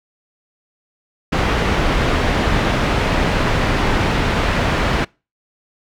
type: low-pass noise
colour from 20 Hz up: pink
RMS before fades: -17 dBFS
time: 1.32-5.05 s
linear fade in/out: 10 ms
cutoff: 2800 Hz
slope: 12 dB/octave
effects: noise-tail reverb RT60 0.3 s tail -26 dB re dry